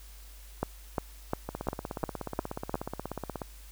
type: two click trains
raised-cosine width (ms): 1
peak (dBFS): -20 / -14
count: 33 / 7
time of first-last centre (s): 1.49-3.418 / 0.63-2.743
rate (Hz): 16.6 / 2.84
effects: added 50 Hz sine -47 dBFS peak until 3.71 s + white hiss -55 dBFS RMS until 3.71 s